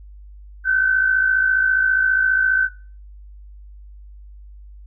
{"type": "tone pair together", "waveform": "sine", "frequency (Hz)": [1480, 1534.8], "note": ["F#6", "G6"], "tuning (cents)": [0, -37], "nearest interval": "minor second", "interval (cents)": 63, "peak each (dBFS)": [-23, -15], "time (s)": [0.64, 2.69], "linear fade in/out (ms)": 50, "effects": ["noise-tail reverb RT60 0.4 s tail -18 dB re dry", "added 50 Hz sine -38 dBFS peak until 4.86 s"]}